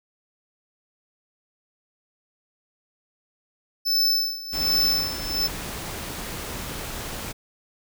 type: tone with tremolo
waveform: square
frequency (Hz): 5274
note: E8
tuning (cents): 0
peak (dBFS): -18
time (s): 3.85-5.48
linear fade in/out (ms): 20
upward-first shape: sine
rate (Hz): 1.3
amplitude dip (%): 85
type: noise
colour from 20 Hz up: pink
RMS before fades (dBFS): -33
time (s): 4.52-7.33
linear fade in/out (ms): 20
effects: none